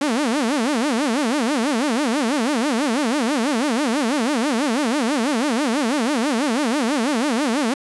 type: tone with vibrato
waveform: sawtooth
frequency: 259 Hz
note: C4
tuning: 17 cents flat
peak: -14 dBFS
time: 0.01-7.74 s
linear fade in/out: 5 ms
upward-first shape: sine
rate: 6.1 Hz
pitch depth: 290 cents each way
effects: resampled to 24000 Hz